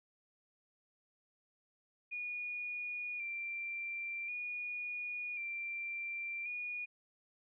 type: tone with vibrato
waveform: sine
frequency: 2404 Hz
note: D7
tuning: 40 cents sharp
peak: -38 dBFS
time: 2.11-6.86 s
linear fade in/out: 20 ms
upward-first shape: square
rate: 0.46 Hz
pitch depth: 32 cents each way
effects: none